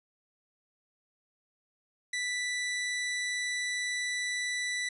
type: tone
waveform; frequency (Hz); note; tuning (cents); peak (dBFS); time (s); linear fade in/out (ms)
sawtooth; 1975.5; B6; 0; -27; 2.13-4.89; 5
effects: resampled to 24000 Hz